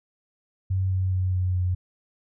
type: tone with pitch steps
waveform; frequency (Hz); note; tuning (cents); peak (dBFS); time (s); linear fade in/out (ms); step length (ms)
sine; 94.5 / 93.52 / 92.56 / 91.6 / 90.65; F#2 / F#2 / F#2 / F#2 / F#2; +37 / +19 / +1 / -17 / -35; -21; 0.7-1.75; 10; 210
effects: none